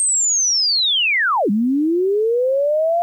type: linear two-way sweep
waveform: sine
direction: down then up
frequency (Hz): 8510 to 195.8 to 700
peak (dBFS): -14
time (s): 0-3.02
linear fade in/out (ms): 0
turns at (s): 1.5
effects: 9-bit